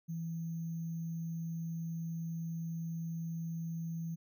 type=tone with sample-and-hold; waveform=sine; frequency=165.1 Hz; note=E3; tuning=3 cents sharp; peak=-36 dBFS; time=0.08-4.16 s; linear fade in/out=20 ms; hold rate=6300 Hz; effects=none